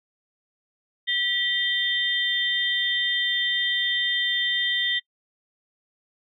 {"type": "tone cluster", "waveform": "sine", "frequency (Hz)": [1946, 3148, 3601], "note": ["B6", "G7", "A7"], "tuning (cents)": [-26, 7, 39], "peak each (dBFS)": -26, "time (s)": [1.07, 5], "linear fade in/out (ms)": 20, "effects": ["noise-tail reverb RT60 0.1 s tail -24 dB re dry"]}